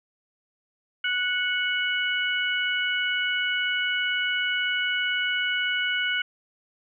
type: harmonic tone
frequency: 737 Hz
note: F#5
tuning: 7 cents flat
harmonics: 2 / 3 / 4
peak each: -26 / -29 / -28 dBFS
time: 1.04-6.22 s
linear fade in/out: 5 ms
effects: none